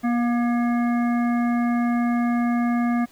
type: harmonic tone with a mistuned harmonic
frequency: 239.4 Hz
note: A#3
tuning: 46 cents sharp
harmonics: 1 / 3 / 5 / 7 / 9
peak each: -19 / -29 / -33 / -36 / -38 dBFS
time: 0.03-3.06 s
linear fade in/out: 20 ms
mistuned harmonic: 3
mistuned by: -18 cents
effects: pink hiss -53 dBFS RMS until 3.11 s